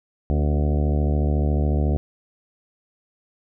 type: harmonic tone with a mistuned harmonic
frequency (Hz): 74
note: D2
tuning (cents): +14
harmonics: 1 / 2 / 3 / 4 / 5 / 6 / 7 / 8 / 9 / 10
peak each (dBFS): -19 / -25 / -29 / -31 / -33 / -35 / -36 / -37 / -38 / -39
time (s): 0.3-1.97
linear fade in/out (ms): 0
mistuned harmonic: 4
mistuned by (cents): -35
effects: none